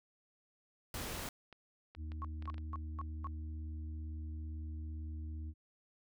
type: noise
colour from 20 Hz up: pink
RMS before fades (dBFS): -42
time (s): 0.94-1.29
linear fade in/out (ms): 2
type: clicks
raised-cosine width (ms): 0.3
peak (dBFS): -37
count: 9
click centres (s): 1.263 / 1.527 / 1.95 / 2.119 / 2.424 / 2.456 / 2.499 / 2.543 / 2.581
type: harmonic tone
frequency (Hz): 77.8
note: D#2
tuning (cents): 0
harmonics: 1 / 3 / 4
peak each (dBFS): -40 / -56 / -55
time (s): 1.96-5.54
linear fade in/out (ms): 50
type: tone bursts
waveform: sine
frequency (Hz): 1097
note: C#6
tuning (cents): -18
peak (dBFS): -40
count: 5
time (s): 2.22-3.27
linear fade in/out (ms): 0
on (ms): 26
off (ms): 230
effects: none